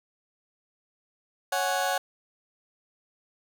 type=chord; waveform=30% pulse; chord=C# suspended fourth; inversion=none; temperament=just; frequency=554.4 / 739.2 / 831.5 Hz; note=C#5 / F#5 / G#5; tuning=0 / -2 / +2 cents; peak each=-28 / -25 / -29 dBFS; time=1.52-1.98 s; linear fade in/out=5 ms; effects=none